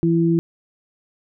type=tone pair together; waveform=sine; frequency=166.8 / 333.9 Hz; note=E3 / E4; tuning=+21 / +22 cents; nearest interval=octave; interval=1201 cents; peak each=-17 dBFS; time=0.03-0.39 s; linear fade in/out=0 ms; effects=none